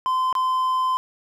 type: tone with dropouts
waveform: triangle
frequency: 1030 Hz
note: C6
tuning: 28 cents flat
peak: -17 dBFS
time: 0.06-0.97 s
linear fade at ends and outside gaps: 0 ms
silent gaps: 0.327-0.352 s
effects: none